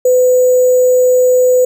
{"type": "tone with sample-and-hold", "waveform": "sine", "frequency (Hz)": 504, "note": "B4", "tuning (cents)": 35, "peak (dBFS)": -6, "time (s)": [0.05, 1.65], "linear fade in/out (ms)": 5, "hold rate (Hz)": 7350, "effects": []}